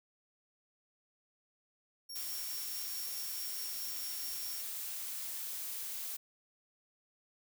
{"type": "tone with tremolo", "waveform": "sawtooth", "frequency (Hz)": 5540, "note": "F8", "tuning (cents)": -15, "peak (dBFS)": -40, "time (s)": [2.09, 4.62], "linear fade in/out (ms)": 10, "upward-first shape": "sine", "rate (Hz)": 4.7, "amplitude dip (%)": 35}
{"type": "noise", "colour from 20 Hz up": "blue", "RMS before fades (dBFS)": -41, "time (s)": [2.15, 6.17], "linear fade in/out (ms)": 10}
{"effects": []}